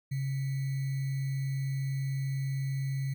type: tone with sample-and-hold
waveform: sine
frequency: 135.6 Hz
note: C#3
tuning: 38 cents flat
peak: -29 dBFS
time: 0.11-3.14 s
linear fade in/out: 10 ms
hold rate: 2100 Hz
effects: none